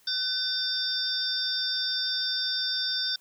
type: tone cluster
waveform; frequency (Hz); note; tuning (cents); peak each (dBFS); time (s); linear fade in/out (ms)
sine; 1516 / 3597 / 4747 / 5390; F#6 / A7 / D8 / E8; +42 / +37 / +18 / +38; -36 / -30 / -31 / -32; 0.07-3.16; 5
effects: white hiss -61 dBFS RMS until 3.2 s

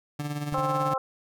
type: tone with tremolo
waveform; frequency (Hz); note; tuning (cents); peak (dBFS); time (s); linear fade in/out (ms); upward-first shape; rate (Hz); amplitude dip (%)
30% pulse; 146.83; D3; 0; -25; 0.19-0.94; 5; sine; 18; 55
type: clicks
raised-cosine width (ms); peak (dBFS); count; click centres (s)
5; -27 / -29; 2; 0.525 / 0.583
type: harmonic tone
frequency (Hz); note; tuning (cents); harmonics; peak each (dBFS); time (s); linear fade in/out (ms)
264; C4; +16; 2 / 3 / 4 / 5; -30 / -30 / -30 / -30; 0.54-0.98; 2
effects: none

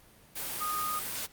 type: tone in noise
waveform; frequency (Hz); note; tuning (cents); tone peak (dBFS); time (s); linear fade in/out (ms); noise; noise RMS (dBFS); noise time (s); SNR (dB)
sine; 1236; D#6; -12; -31; 0.6-1; 20; white; -36; 0.35-1.27; +2
effects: pink hiss -58 dBFS RMS until 1.32 s + Opus 32 kbps

